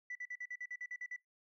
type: tone bursts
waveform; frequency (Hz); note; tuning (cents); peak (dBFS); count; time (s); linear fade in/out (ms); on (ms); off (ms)
sine; 1975.5; B6; 0; -39; 11; 0.1-1.163; 5; 53; 48
effects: noise-tail reverb RT60 0.2 s tail -25 dB re dry + tanh soft clip ceiling -37 dBFS